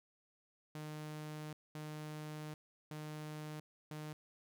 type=tone bursts at uneven times; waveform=sawtooth; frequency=152.7 Hz; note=D#3; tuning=32 cents flat; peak=-40 dBFS; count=4; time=0.75-1.53 / 1.75-2.54 / 2.91-3.6 / 3.91-4.13 s; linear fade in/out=2 ms; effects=none

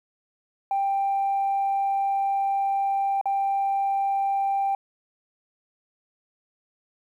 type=tone with dropouts; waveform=sine; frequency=788 Hz; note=G5; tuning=9 cents sharp; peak=-20 dBFS; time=0.71-4.75 s; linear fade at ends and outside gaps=2 ms; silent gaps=3.213-3.256 s; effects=tanh soft clip ceiling -18 dBFS + 10-bit

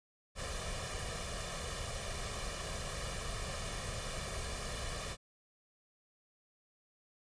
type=noise with comb filter; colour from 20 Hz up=pink; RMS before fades=-40 dBFS; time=0.35-5.17 s; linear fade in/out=50 ms; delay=1.7 ms; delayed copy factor=+0.7; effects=resampled to 22050 Hz

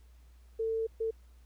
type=tone bursts at uneven times; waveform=sine; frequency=448.2 Hz; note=A4; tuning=32 cents sharp; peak=-29 dBFS; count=2; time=0.59-0.87 / 1-1.11 s; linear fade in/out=10 ms; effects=added 60 Hz sine -54 dBFS peak until 1.45 s + pink hiss -70 dBFS RMS until 1.45 s

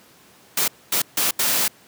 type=noise bursts at uneven times; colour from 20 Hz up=white; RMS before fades=-20 dBFS; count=4; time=0.57-0.68 / 0.92-1.02 / 1.17-1.31 / 1.39-1.68 s; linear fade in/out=5 ms; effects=pink hiss -51 dBFS RMS until 1.87 s + high-pass 150 Hz 12 dB/octave

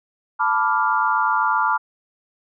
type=chord; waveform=sine; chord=B half-diminished seventh; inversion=third; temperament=equal; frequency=880 / 987.8 / 1174.7 / 1396.9 Hz; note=A5 / B5 / D6 / F6; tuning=0 / 0 / 0 / 0 cents; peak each=-22 dBFS; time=0.39-1.78 s; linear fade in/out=20 ms; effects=none

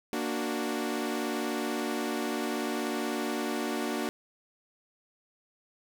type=chord; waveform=sawtooth; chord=Bb augmented; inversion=none; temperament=equal; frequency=233.1 / 293.7 / 370 Hz; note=Bb3 / D4 / F#4; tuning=0 / 0 / 0 cents; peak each=-30 / -30 / -31 dBFS; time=0.13-4.09 s; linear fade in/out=0 ms; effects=none

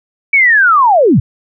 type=linear sweep; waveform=sine; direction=down; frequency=2300 to 87.31 Hz; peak=-5 dBFS; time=0.33-1.2 s; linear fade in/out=5 ms; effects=none

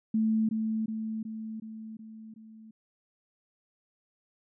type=tone with echo; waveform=sine; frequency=220 Hz; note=A3; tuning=in tune; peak=-23 dBFS; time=0.14-0.49 s; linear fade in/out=5 ms; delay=370 ms; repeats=6; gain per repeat=-4 dB; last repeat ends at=2.71 s; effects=none

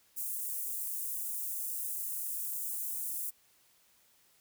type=high-pass noise; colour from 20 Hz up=white; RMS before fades=-37 dBFS; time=0.16-3.31 s; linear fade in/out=20 ms; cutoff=8600 Hz; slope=24 dB/octave; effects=white hiss -67 dBFS RMS until 4.4 s

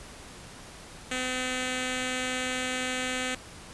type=tone with notch filter; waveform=5% pulse; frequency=254.9 Hz; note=C4; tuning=45 cents flat; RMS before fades=-31 dBFS; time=1.11-3.35 s; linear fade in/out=5 ms; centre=970 Hz; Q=1.5; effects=pink hiss -46 dBFS RMS until 3.73 s + resampled to 24000 Hz

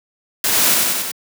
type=noise with echo; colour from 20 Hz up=white; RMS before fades=-17 dBFS; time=0.44-0.74 s; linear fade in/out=2 ms; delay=94 ms; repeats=4; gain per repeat=-2 dB; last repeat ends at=1.116 s; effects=high-pass 150 Hz 12 dB/octave

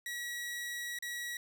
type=tone with dropouts; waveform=sawtooth; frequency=1922 Hz; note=B6; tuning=48 cents flat; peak=-34 dBFS; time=0.06-1.37 s; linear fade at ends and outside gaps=2 ms; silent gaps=0.988-1.024 s; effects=none

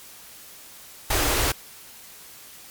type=band-stop noise; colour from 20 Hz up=pink; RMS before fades=-22 dBFS; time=1.1-1.52 s; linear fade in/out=5 ms; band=130 to 260 Hz; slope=48 dB/octave; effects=white hiss -45 dBFS RMS until 2.7 s + MP3 96 kbps

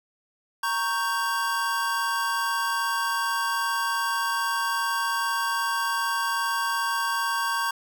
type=chord; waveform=square; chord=G diminished; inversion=first; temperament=equal; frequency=932.3 / 1108.7 / 1568 Hz; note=Bb5 / Db6 / G6; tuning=0 / 0 / 0 cents; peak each=-30 / -29 / -29 dBFS; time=0.63-7.71 s; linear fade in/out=5 ms; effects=none

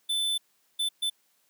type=tone bursts at uneven times; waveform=square; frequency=3520 Hz; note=A7; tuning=in tune; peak=-26 dBFS; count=3; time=0.09-0.38 / 0.79-0.89 / 1.02-1.1 s; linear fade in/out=10 ms; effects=white hiss -69 dBFS RMS until 1.49 s + high-pass 150 Hz 12 dB/octave

